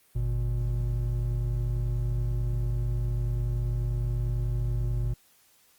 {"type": "tone pair together", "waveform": "triangle", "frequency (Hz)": [50.2, 119.4], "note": ["G1", "A#2"], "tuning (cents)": [42, 42], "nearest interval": "octave + minor third", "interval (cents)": 1500, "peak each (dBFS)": -26, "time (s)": [0.15, 5.14], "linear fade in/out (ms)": 10, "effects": ["white hiss -62 dBFS RMS until 5.78 s", "Opus 32 kbps"]}